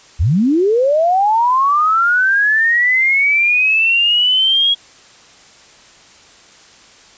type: linear sweep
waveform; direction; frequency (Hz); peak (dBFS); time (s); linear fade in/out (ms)
sine; up; 61.74 to 3322; -10; 0.19-4.75; 20
effects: white hiss -44 dBFS RMS until 7.17 s + resampled to 16000 Hz